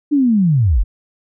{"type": "linear sweep", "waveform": "sine", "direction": "down", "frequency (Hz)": [302, 34.11], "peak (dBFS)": -10, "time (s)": [0.11, 0.84], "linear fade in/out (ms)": 20, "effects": []}